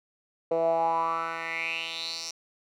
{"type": "tone with band-pass filter sweep", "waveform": "10% pulse", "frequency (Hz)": 164.81, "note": "E3", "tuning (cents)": 0, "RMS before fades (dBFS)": -29, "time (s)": [0.51, 2.31], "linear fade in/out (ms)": 5, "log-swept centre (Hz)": [530, 5600], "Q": 5.9, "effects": []}